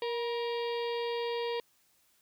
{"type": "harmonic tone with a mistuned harmonic", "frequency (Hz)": 469.4, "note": "A#4", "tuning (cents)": 12, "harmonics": [1, 2, 4, 5, 6, 7, 8, 9, 10], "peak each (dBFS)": [-32, -39, -46, -47, -47, -47, -48, -54, -50], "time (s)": [0.02, 1.6], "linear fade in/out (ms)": 2, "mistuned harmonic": 2, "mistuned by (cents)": 40, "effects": ["white hiss -69 dBFS RMS until 2.21 s"]}